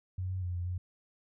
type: tone with pitch steps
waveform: sine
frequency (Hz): 92.3 / 93.3 / 89.3 / 88 / 90.1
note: F#2 / F#2 / F2 / F2 / F#2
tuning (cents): -4 / +15 / +39 / +14 / -45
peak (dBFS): -32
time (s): 0.18-0.78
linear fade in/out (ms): 5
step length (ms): 120
effects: none